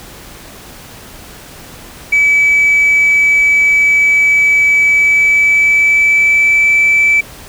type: tone with pitch glide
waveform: sine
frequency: 2293 to 2316 Hz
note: D7 to D7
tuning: -42 to -25 cents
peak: -5 dBFS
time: 2.12-7.21 s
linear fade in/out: 10 ms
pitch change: +17 cents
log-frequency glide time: 4.87-6.74 s
effects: tanh soft clip ceiling -4 dBFS + pink hiss -34 dBFS RMS until 7.48 s